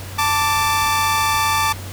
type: tone pair together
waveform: sawtooth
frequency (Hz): 885.6 / 1169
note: A5 / D6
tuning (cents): +11 / -8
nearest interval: perfect fourth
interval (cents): 481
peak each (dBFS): -15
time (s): 0.18-1.73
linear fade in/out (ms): 10
effects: added 94 Hz sine -30 dBFS peak until 1.92 s + pink hiss -35 dBFS RMS until 1.92 s